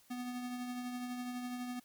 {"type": "tone with tremolo", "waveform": "square", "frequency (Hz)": 247.2, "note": "B3", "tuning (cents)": 2, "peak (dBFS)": -38, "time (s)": [0.1, 1.8], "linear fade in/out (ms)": 10, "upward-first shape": "triangle", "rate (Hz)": 12, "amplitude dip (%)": 40, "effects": ["white hiss -66 dBFS RMS until 1.84 s"]}